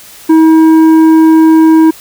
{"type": "tone with tanh clipping", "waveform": "sine", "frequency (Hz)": 320, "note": "D#4", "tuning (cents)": 49, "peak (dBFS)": -3, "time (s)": [0.29, 1.91], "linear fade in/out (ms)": 10, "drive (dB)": 8, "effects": ["white hiss -34 dBFS RMS until 2 s"]}